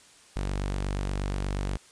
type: tone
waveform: sawtooth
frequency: 48.38 Hz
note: G1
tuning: 22 cents flat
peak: -24 dBFS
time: 0.36-1.77 s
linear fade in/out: 0 ms
effects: white hiss -55 dBFS RMS until 1.91 s + resampled to 22050 Hz